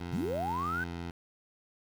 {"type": "tone with pitch glide", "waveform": "15% pulse", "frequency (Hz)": [87.2, 85.55], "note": ["F2", "F2"], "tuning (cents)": [-2, -35], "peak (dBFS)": -30, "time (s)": [0, 1.11], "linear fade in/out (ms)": 5, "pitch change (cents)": -33, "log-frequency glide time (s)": [0.54, 0.92]}
{"type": "linear sweep", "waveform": "sine", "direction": "up", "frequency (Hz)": [110, 1556], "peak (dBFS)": -31, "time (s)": [0.12, 0.84], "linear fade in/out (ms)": 5}
{"effects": ["low-pass 5000 Hz 12 dB/octave", "9-bit"]}